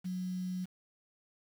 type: tone with quantisation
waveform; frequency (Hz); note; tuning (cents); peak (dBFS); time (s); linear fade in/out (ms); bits
sine; 183.1; F#3; -18; -34; 0.04-0.66; 20; 9
effects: none